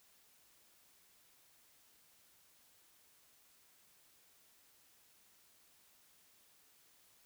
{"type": "silence", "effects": ["white hiss -68 dBFS RMS until 7.25 s"]}